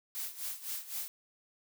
blue noise with tremolo, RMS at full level -37 dBFS, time 0.15-1.08 s, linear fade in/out 0 ms, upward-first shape sine, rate 3.9 Hz, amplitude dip 80%, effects none

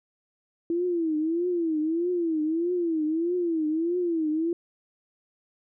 sine tone with vibrato, 331.5 Hz, E4, 10 cents sharp, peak -23 dBFS, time 0.7-4.53 s, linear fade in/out 2 ms, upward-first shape triangle, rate 1.6 Hz, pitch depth 160 cents each way, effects none

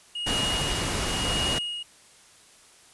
triangle tone with tremolo, 2875 Hz, F7, 50 cents sharp, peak -24 dBFS, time 0.15-1.83 s, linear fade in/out 5 ms, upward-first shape triangle, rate 0.95 Hz, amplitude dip 85%
pink noise, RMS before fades -28 dBFS, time 0.26-1.59 s, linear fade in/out 10 ms
effects white hiss -54 dBFS RMS until 2.93 s + resampled to 24000 Hz

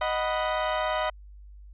30% pulse chord, B major, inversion first, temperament equal, 622.3 / 740 / 987.8 Hz, D#5 / F#5 / B5, 0 / 0 / 0 cents, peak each -25 / -29 / -28 dBFS, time 0.01-1.1 s, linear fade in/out 5 ms, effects added 50 Hz sine -44 dBFS peak until 1.73 s + resampled to 8000 Hz

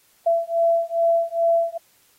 sine beating tone pair, 670 / 672.4 Hz, E5 / E5, +28 / +34 cents, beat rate 2.4 Hz, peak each -20 dBFS, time 0.26-1.78 s, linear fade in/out 10 ms, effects white hiss -59 dBFS RMS until 2.18 s + AAC 48 kbps

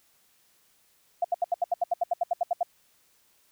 sine tone bursts, 698.5 Hz, F5, in tune, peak -21 dBFS, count 15, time 1.22-2.631 s, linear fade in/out 5 ms, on 25 ms, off 74 ms, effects white hiss -65 dBFS RMS until 3.51 s

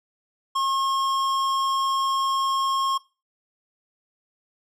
triangle tone with hard clipping, 1079 Hz, C#6, 47 cents flat, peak -23 dBFS, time 0.55-2.98 s, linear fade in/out 10 ms, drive 17 dB, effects noise-tail reverb RT60 0.3 s tail -20 dB re dry

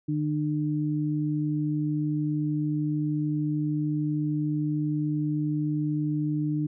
sine tone pair together, 150.55 / 301.1 Hz, D3 / D4, +43 / +43 cents, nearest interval octave, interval 1200 cents, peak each -27 dBFS, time 0.08-6.67 s, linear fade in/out 10 ms, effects none

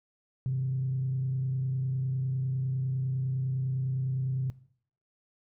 sine tone with frequency modulation, 130.81 Hz, C3, in tune, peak -26 dBFS, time 0.46-4.5 s, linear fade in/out 0 ms, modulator 29.9 Hz, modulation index 0.29, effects noise-tail reverb RT60 0.6 s tail -20 dB re dry + tanh soft clip ceiling -22 dBFS

